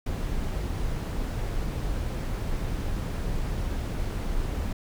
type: noise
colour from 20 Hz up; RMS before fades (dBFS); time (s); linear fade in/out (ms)
brown; -29; 0.06-4.73; 5
effects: none